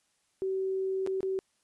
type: tone with dropouts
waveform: sine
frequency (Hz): 381.6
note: G4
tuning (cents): -47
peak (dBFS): -28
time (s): 0.42-1.39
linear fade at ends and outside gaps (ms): 0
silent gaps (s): 1.064-1.073 / 1.206-1.23
effects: white hiss -73 dBFS RMS until 1.63 s + resampled to 24000 Hz